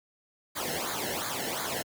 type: noise with flanger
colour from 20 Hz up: pink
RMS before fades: -33 dBFS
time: 0.55-1.83 s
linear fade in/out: 20 ms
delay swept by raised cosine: 0.35 to 0.86 ms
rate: 2.8 Hz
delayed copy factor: -0.8
effects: high-pass 80 Hz 12 dB/octave